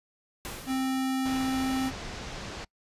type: noise with exponential decay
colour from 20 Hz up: pink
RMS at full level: -36 dBFS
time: 0.45-1.51 s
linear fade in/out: 0 ms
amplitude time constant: 230 ms
type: tone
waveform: square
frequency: 263 Hz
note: C4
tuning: 9 cents sharp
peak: -27 dBFS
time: 0.66-1.92 s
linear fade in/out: 50 ms
type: low-pass noise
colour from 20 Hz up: pink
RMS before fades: -39 dBFS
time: 1.25-2.65 s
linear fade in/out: 10 ms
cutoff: 6500 Hz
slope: 24 dB/octave
effects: noise-tail reverb RT60 0.1 s tail -25 dB re dry + resampled to 32000 Hz